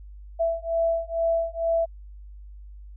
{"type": "beating tone pair", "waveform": "sine", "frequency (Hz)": [663, 665.2], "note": ["E5", "E5"], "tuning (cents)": [10, 16], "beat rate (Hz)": 2.2, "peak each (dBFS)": -25, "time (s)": [0.39, 1.86], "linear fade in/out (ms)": 20, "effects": ["added 50 Hz sine -40 dBFS peak until 2.96 s"]}